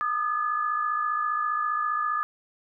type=tone cluster; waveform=sine; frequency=1215 / 1270 / 1709 Hz; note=D#6 / D#6 / G#6; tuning=-42 / +35 / +49 cents; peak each=-25 / -33 / -33 dBFS; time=0.01-2.23 s; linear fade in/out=0 ms; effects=none